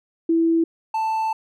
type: tone pair in turn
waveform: sine / triangle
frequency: 330 / 883.2 Hz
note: E4 / A5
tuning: +2 / +6 cents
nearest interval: octave + perfect fourth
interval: 1704 cents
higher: second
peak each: -15 / -18 dBFS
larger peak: first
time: 0.29-0.64 / 0.94-1.33 s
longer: second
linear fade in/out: 5 ms
effects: none